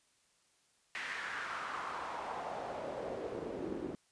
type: noise with band-pass filter sweep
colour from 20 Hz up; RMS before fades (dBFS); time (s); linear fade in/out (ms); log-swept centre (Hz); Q
pink; -41; 0.95-3.95; 0; 2000 to 300; 2.7
effects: white hiss -72 dBFS RMS until 4.11 s + resampled to 22050 Hz